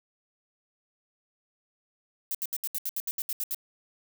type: noise bursts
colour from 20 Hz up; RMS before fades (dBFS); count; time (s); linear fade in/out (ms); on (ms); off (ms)
violet; -31; 12; 2.31-3.546; 0; 37; 72
effects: none